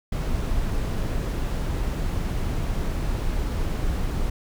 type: noise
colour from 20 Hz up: brown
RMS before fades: -25 dBFS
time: 0.12-4.3 s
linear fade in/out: 5 ms
effects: none